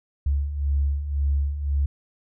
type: beating tone pair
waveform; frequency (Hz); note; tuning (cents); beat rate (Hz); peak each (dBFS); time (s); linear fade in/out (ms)
sine; 69.3 / 71.2; C#2 / C#2; 0 / +47; 1.9; -27 / -21; 0.26-1.86; 5
effects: tanh soft clip ceiling -13 dBFS